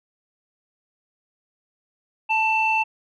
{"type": "tone pair together", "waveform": "sine", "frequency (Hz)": [880, 2671], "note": ["A5", "E7"], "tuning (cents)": [0, 22], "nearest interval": "octave + perfect fifth", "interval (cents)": 1922, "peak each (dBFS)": -20, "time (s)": [2.29, 2.84], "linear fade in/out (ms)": 20, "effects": ["tanh soft clip ceiling -10 dBFS"]}